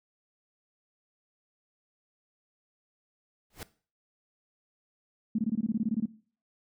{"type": "noise with exponential growth", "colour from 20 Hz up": "pink", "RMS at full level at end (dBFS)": -36, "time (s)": [3.5, 3.63], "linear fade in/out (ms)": 2, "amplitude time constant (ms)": 27}
{"type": "tone bursts", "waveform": "sine", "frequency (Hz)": 220, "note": "A3", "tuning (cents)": 0, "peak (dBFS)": -24, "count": 13, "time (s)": [5.35, 6.058], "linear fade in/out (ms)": 5, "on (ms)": 36, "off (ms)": 20}
{"effects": ["noise-tail reverb RT60 0.4 s tail -18 dB re dry"]}